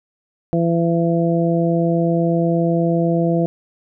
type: harmonic tone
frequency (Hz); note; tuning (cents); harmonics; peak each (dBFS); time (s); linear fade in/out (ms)
168.2; E3; +35; 1 / 2 / 3 / 4; -17 / -20 / -22 / -23; 0.53-3.46; 0
effects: none